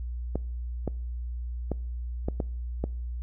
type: clicks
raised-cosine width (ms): 2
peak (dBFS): -15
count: 6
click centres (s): 0.356 / 0.877 / 1.717 / 2.285 / 2.402 / 2.84
effects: noise-tail reverb RT60 0.6 s tail -25 dB re dry + added 60 Hz sine -31 dBFS peak until 3.22 s